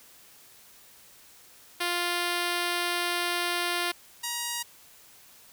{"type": "tone pair in turn", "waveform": "5% pulse", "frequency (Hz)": [350, 949.9], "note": ["F4", "A#5"], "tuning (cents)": [4, 32], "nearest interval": "octave + perfect fourth", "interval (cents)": 1728, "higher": "second", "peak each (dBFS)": [-15, -18], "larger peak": "first", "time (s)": [[1.8, 3.92], [4.23, 4.63]], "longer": "first", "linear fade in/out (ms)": 10, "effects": ["white hiss -54 dBFS RMS until 5.52 s"]}